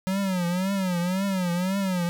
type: tone with vibrato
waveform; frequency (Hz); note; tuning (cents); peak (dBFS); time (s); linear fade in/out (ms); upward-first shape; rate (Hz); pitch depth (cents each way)
square; 185; F#3; 0; -24; 0.07-2.09; 0; triangle; 1.9; 140
effects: none